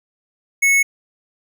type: tone with tanh clipping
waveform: sine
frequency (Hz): 2200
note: C#7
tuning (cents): -14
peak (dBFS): -13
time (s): 0.62-0.83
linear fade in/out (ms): 10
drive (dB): 18
effects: none